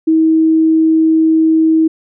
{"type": "tone", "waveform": "sine", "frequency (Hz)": 320, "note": "D#4", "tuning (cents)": 49, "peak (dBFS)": -7, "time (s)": [0.07, 1.88], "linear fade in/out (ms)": 10, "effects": []}